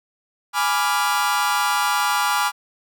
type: chord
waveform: 40% pulse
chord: G# diminished seventh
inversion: none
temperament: equal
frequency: 830.6 / 987.8 / 1174.7 / 1396.9 Hz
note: G#5 / B5 / D6 / F6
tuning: 0 / 0 / 0 / 0 cents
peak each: -23 dBFS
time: 0.53-2.52 s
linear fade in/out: 50 ms
effects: none